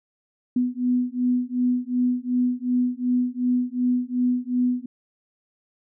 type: beating tone pair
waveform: sine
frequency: 246.9 / 249.6 Hz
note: B3 / B3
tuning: 0 / +19 cents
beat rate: 2.7 Hz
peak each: -23 dBFS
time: 0.56-4.86 s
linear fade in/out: 5 ms
effects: none